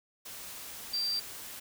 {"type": "tone in noise", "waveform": "sine", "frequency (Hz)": 4699, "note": "D8", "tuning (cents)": 0, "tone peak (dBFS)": -29, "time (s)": [0.93, 1.2], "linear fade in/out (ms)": 10, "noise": "white", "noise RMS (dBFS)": -44, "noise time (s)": [0.25, 1.6], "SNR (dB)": 12, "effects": []}